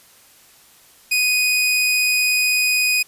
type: tone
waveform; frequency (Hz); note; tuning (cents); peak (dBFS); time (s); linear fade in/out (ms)
sawtooth; 2489; D#7; 0; -12; 1.11-3.03; 10
effects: white hiss -50 dBFS RMS until 3.07 s + resampled to 32000 Hz